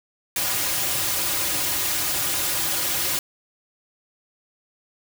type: noise with comb filter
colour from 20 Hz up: white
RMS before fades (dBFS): -24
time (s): 0.36-3.19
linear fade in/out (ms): 2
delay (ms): 4.5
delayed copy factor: -0.8
effects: none